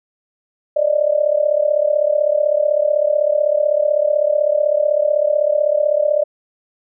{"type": "tone with amplitude modulation", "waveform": "sine", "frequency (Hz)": 596, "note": "D5", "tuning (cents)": 25, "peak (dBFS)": -9, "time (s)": [0.76, 6.24], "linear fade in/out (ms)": 10, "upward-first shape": "sine", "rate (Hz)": 35.9, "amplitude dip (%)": 85, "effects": []}